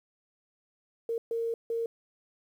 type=tone bursts at uneven times; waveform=sine; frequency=460.5 Hz; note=A#4; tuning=21 cents flat; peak=-28 dBFS; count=3; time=1.09-1.18 / 1.31-1.54 / 1.7-1.86 s; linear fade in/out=2 ms; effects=10-bit